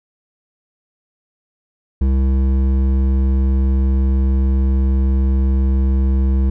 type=tone with hard clipping; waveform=triangle; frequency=66.2 Hz; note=C2; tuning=21 cents sharp; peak=-14 dBFS; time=2.01-6.5 s; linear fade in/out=5 ms; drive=14 dB; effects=none